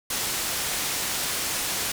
white low-pass noise, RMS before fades -28 dBFS, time 0.1-1.92 s, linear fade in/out 5 ms, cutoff 11000 Hz, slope 12 dB/octave, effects none

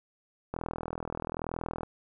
click train, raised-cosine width 1 ms, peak -20 dBFS, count 54, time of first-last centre 0.54-1.833 s, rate 41 Hz, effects none

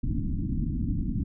pink low-pass noise, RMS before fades -28 dBFS, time 0.03-1.24 s, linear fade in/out 10 ms, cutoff 310 Hz, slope 96 dB/octave, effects none

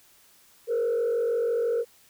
sine tone with frequency modulation, 468.1 Hz, A#4, 7 cents sharp, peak -21 dBFS, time 0.67-1.85 s, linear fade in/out 50 ms, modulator 46.1 Hz, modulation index 0.69, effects tanh soft clip ceiling -20 dBFS + white hiss -58 dBFS RMS until 2.09 s

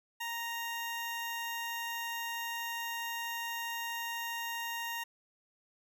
10% pulse tone with notch filter, 932.3 Hz, A#5, in tune, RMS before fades -38 dBFS, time 0.2-5.04 s, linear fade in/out 10 ms, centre 4600 Hz, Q 1.2, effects none

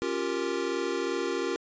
square chord, G half-diminished seventh, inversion second, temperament equal with one note detuned, 274.8 / 349.2 / 392 / 466.2 Hz, Db4 / F4 / G4 / Bb4, -15 / 0 / 0 / 0 cents, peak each -37 / -33 / -34 / -34 dBFS, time 0.02-1.56 s, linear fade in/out 0 ms, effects resampled to 16000 Hz

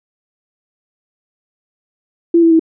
sine tone with pitch steps, 337.9 / 330.9 / 324.1 Hz, E4 / E4 / E4, +43 / +7 / -29 cents, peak -6 dBFS, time 2.34-2.595 s, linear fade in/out 5 ms, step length 85 ms, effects none

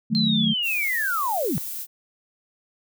sine chord, D# diminished, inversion none, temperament equal, 155.56 / 185 / 220 Hz, D#3 / F#3 / A3, 0 / 0 / 0 cents, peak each -27 / -26 / -21 dBFS, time 0.1-0.54 s, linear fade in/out 20 ms
sine linear sweep, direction down, 4193 to 120 Hz, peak -22 dBFS, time 0.15-1.58 s, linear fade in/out 0 ms
violet noise, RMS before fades -32 dBFS, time 0.62-1.87 s, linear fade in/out 50 ms
effects none

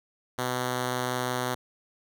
5% pulse tone, 125.6 Hz, B2, 30 cents sharp, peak -16 dBFS, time 0.38-1.55 s, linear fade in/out 10 ms, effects none

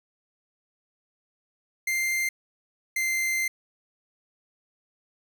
45% pulse tone pair in turn, 2096 / 2084 Hz, C7 / C7, +2 / -7 cents, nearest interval unison, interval 9 cents, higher first, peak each -24 dBFS, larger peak neither, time 1.87-2.29 / 2.96-3.48 s, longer second, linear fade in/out 5 ms, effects none

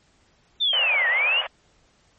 sine linear two-way sweep, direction down then up, 3646 to 1815 to 2971 Hz, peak -18 dBFS, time 0.6-1.42 s, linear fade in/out 20 ms, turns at 1.08 s
pink band-pass noise, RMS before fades -31 dBFS, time 0.73-1.47 s, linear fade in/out 2 ms, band 510 to 3100 Hz, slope 96 dB/octave
effects pink hiss -61 dBFS RMS until 2.18 s + MP3 32 kbps

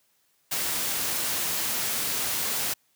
white noise, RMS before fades -28 dBFS, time 0.51-2.74 s, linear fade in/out 10 ms, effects white hiss -68 dBFS RMS until 2.95 s + high-pass 80 Hz 12 dB/octave

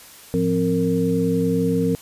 sine tone cluster, 107 / 174.3 / 264.9 / 458.8 Hz, A2 / F3 / C4 / A#4, -48 / -3 / +22 / -28 cents, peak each -29 / -21 / -22 / -22 dBFS, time 0.34-1.95 s, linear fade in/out 0 ms, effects white hiss -44 dBFS RMS until 2.01 s + resampled to 32000 Hz

